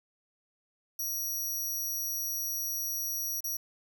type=tone with dropouts; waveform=15% pulse; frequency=5770 Hz; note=F#8; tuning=44 cents flat; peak=-26 dBFS; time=0.99-3.57 s; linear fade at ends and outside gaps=5 ms; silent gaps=3.406-3.441 s; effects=10-bit